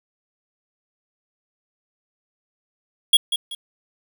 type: tone with echo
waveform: square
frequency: 3322 Hz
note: G#7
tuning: in tune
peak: -10 dBFS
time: 3.13-3.17 s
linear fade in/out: 5 ms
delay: 190 ms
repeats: 2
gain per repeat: -10 dB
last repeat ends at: 3.55 s
effects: 8-bit